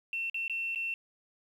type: tone with dropouts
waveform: sine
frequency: 2700 Hz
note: E7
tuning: 41 cents sharp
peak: -31 dBFS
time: 0.13-0.94 s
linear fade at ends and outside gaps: 1 ms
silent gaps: 0.298-0.344 / 0.48-0.497 / 0.749-0.758 s
effects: 10-bit